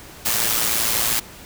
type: noise with amplitude modulation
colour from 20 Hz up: white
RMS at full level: -18 dBFS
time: 0.25-1.2 s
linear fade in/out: 10 ms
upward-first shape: sine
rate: 113 Hz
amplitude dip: 55%
effects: pink hiss -41 dBFS RMS until 1.45 s